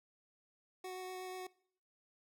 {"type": "tone with vibrato", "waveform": "25% pulse", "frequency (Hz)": 370, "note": "F#4", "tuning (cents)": 0, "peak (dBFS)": -39, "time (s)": [0.84, 1.47], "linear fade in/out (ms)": 5, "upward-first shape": "sine", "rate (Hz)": 8.2, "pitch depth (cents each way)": 9, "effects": ["noise-tail reverb RT60 0.6 s tail -22 dB re dry"]}